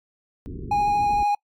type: low-pass noise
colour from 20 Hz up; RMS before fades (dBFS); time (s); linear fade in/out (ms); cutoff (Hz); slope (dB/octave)
pink; -34; 0.46-1.23; 0; 430; 96
type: tone with vibrato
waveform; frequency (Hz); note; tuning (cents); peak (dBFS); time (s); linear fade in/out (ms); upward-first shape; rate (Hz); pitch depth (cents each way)
triangle; 823; G#5; -16; -16; 0.71-1.35; 5; triangle; 13; 16
effects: noise-tail reverb RT60 0.1 s tail -26 dB re dry + MP3 96 kbps